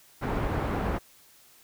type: low-pass noise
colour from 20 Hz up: pink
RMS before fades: -29 dBFS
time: 0.21-0.99 s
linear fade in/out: 20 ms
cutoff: 1300 Hz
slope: 12 dB/octave
effects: white hiss -57 dBFS RMS until 1.63 s